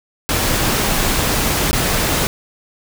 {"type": "noise with dropouts", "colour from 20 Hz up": "pink", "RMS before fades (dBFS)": -17, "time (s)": [0.29, 2.27], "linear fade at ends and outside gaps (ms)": 0, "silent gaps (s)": [1.711, 1.73], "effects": []}